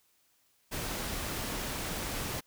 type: noise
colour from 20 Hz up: pink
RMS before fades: -36 dBFS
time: 0.71-2.41 s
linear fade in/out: 20 ms
effects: white hiss -70 dBFS RMS until 2.46 s